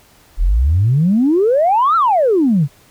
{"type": "exponential two-way sweep", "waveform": "sine", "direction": "up then down", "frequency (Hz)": [36.47, 1379, 129.7], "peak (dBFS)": -9, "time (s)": [0.37, 2.68], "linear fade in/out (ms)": 50, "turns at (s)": 1.96, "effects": ["tanh soft clip ceiling -5 dBFS", "pink hiss -49 dBFS RMS until 2.9 s"]}